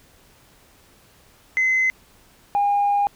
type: tone pair in turn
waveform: sine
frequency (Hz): 2049 / 811.5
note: C7 / G#5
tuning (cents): -37 / -40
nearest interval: octave + major third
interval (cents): 1603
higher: first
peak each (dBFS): -15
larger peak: neither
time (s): 1.57-1.9 / 2.55-3.07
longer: second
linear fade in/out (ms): 0
effects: tanh soft clip ceiling -13 dBFS + pink hiss -54 dBFS RMS until 3.15 s